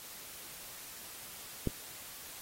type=click; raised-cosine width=3 ms; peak=-17 dBFS; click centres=1.673 s; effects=white hiss -48 dBFS RMS until 2.41 s + AAC 48 kbps